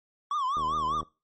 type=tone with vibrato; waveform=triangle; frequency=1108.7 Hz; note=C#6; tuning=in tune; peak=-24 dBFS; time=0.31-1.01 s; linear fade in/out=2 ms; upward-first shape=triangle; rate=5 Hz; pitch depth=190 cents each way
type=click train; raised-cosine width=2 ms; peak=-28 dBFS; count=37; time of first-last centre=0.57-1.03 s; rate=78.3 Hz
effects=noise-tail reverb RT60 0.3 s tail -22 dB re dry + MP3 32 kbps